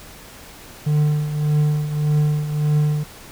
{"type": "tone with tremolo", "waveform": "triangle", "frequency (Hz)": 150, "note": "D3", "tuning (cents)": 37, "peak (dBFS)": -11, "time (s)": [0.86, 3.04], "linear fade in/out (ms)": 10, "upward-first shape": "triangle", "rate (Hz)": 1.7, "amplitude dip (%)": 70, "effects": ["pink hiss -41 dBFS RMS until 3.31 s"]}